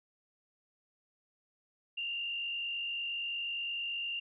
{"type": "tone with frequency modulation", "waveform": "sine", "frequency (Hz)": 2794, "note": "F7", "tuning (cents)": 0, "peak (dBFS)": -34, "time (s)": [1.97, 4.2], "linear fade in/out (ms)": 10, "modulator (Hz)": 48.7, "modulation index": 1.1, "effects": []}